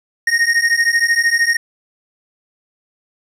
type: beating tone pair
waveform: square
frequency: 1853 / 1866 Hz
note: A#6 / A#6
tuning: -11 / +1 cents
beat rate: 13 Hz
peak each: -16 dBFS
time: 0.27-1.57 s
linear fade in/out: 5 ms
effects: low-pass 9000 Hz 12 dB/octave + 8-bit